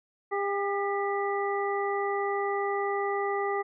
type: harmonic tone with a mistuned harmonic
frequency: 401.3 Hz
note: G4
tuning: 41 cents sharp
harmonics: 1 / 2 / 3 / 5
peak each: -29 / -32 / -34 / -36 dBFS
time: 0.31-3.63 s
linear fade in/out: 20 ms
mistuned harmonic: 5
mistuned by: -34 cents
effects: none